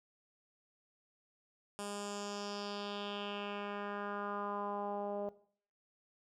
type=tone with low-pass filter sweep; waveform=10% pulse; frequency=203.7 Hz; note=G#3; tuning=33 cents flat; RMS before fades=-41 dBFS; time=1.79-5.29 s; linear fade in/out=0 ms; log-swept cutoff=9500 to 620 Hz; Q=2.9; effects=noise-tail reverb RT60 0.5 s tail -17 dB re dry